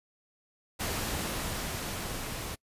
pink noise with level ramp, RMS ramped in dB -32 to -38 dBFS, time 0.79-2.56 s, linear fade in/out 20 ms, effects noise-tail reverb RT60 0.1 s tail -25 dB re dry + resampled to 32000 Hz

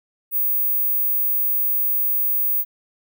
sine tone, 15560 Hz, B9, 27 cents flat, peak -17 dBFS, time 0.31-2.65 s, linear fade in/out 50 ms, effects none

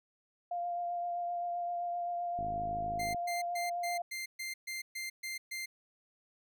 sine tone with vibrato, 698.5 Hz, F5, in tune, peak -33 dBFS, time 0.51-4.02 s, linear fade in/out 5 ms, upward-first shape triangle, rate 7.7 Hz, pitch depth 18 cents each way
click train, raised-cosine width 3 ms, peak -32 dBFS, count 41, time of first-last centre 2.39-3.146 s, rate 52.9 Hz
sawtooth tone bursts, 2093 Hz, C7, in tune, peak -34 dBFS, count 10, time 2.99-5.66 s, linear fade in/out 10 ms, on 150 ms, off 130 ms
effects none

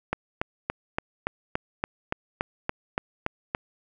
click train, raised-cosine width 0.5 ms, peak -10 dBFS, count 13, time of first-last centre 0.13-3.549 s, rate 3.51 Hz, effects none

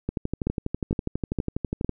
two click trains, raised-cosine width 3 ms, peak -12 / -13 dBFS, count 4 / 23, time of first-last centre 0.47-1.846 / 0.09-1.893 s, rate 2.18 / 12.2 Hz, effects none

